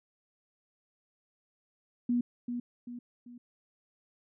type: tone with echo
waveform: sine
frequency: 242.1 Hz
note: B3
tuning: 34 cents flat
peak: -25 dBFS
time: 2.09-2.21 s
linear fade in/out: 5 ms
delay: 390 ms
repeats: 3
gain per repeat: -7 dB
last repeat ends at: 3.38 s
effects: none